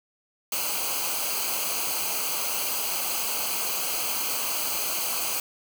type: noise with comb filter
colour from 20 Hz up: white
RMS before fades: -28 dBFS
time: 0.52-5.4 s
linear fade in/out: 2 ms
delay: 0.55 ms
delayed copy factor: -0.75
effects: none

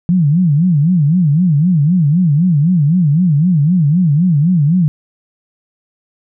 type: tone with vibrato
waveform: sine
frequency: 162.2 Hz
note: E3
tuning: 28 cents flat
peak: -8 dBFS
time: 0.09-4.88 s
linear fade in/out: 0 ms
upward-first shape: sine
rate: 3.9 Hz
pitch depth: 240 cents each way
effects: none

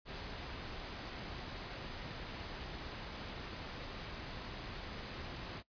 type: noise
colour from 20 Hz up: pink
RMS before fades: -45 dBFS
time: 0.05-5.63 s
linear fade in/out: 50 ms
effects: noise-tail reverb RT60 0.1 s tail -18 dB re dry + resampled to 11025 Hz

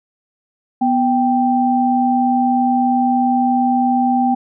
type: tone pair together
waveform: sine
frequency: 246.9 / 783.9 Hz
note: B3 / G5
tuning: 0 / 0 cents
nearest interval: octave + minor sixth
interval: 2000 cents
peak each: -15 dBFS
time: 0.81-4.35 s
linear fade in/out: 10 ms
effects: none

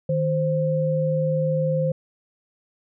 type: tone pair together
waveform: sine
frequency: 155.76 / 523.3 Hz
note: D#3 / C5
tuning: +2 / 0 cents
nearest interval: octave + major sixth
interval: 2098 cents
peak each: -22 dBFS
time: 0.09-1.92 s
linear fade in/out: 5 ms
effects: none

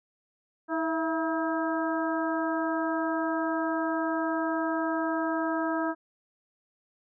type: harmonic tone with a mistuned harmonic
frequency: 321.1 Hz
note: E4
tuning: 45 cents flat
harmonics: 1 / 2 / 3 / 4 / 5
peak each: -29 / -32 / -34 / -35 / -36 dBFS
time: 0.68-5.95 s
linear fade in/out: 50 ms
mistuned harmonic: 2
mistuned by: +52 cents
effects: none

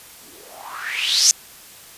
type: noise with low-pass filter sweep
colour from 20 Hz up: violet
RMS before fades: -22 dBFS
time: 0.21-1.31 s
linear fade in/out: 0 ms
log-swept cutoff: 240 to 6500 Hz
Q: 6
effects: white hiss -43 dBFS RMS until 1.97 s + resampled to 32000 Hz

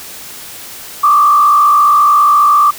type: tone with frequency modulation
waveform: sine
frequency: 1174.7 Hz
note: D6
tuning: in tune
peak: -5 dBFS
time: 1.03-2.71 s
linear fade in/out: 10 ms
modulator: 54.6 Hz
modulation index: 0.8
effects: white hiss -30 dBFS RMS until 2.78 s

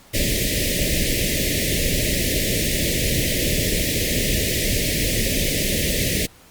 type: band-stop noise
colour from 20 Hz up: pink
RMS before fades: -21 dBFS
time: 0.13-6.27 s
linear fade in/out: 20 ms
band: 630 to 1800 Hz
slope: 96 dB/octave
effects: pink hiss -49 dBFS RMS until 6.5 s + Opus 48 kbps

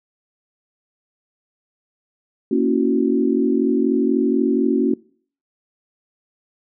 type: chord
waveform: sine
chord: F# dominant seventh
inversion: first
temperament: equal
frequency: 233.1 / 277.2 / 329.6 / 370 Hz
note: A#3 / C#4 / E4 / F#4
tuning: 0 / 0 / 0 / 0 cents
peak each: -20 / -19 / -24 / -20 dBFS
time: 2.51-4.94 s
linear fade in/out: 5 ms
effects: noise-tail reverb RT60 0.5 s tail -24 dB re dry

